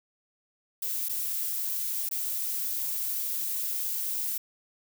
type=noise with dropouts; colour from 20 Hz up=violet; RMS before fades=-31 dBFS; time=0.82-4.38 s; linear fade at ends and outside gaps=5 ms; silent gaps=1.087-1.093 / 2.091-2.111 s; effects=none